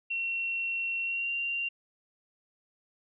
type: tone with pitch glide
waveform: sine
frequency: 2725 to 2769 Hz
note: F7 to F7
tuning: -43 to -15 cents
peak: -29 dBFS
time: 0.1-1.69 s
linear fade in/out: 10 ms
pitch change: +28 cents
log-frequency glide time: 1.03-1.3 s
effects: none